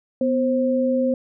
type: tone pair together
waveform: sine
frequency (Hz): 249.2 / 528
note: B3 / C5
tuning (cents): +16 / +16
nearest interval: octave + minor second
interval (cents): 1300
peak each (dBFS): -20 / -20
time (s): 0.21-1.14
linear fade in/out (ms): 2
effects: none